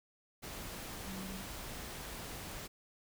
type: tone in noise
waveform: sine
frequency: 190.4 Hz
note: F#3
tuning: 50 cents sharp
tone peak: -44 dBFS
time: 1.06-1.43 s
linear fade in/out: 20 ms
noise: pink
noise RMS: -45 dBFS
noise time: 0.42-2.68 s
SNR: -2 dB
effects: none